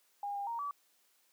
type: tone with pitch steps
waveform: sine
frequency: 811 / 804 / 931 / 1148 Hz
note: G#5 / G5 / A#5 / D6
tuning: -41 / +44 / -2 / -40 cents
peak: -35 dBFS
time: 0.23-0.71 s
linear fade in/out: 2 ms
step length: 120 ms
effects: white hiss -71 dBFS RMS until 1.32 s + high-pass 300 Hz 12 dB/octave